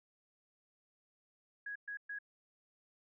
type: tone bursts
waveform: sine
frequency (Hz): 1661.2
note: G#6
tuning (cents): 0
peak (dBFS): -40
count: 3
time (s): 1.66-2.188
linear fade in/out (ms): 5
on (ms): 96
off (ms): 120
effects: none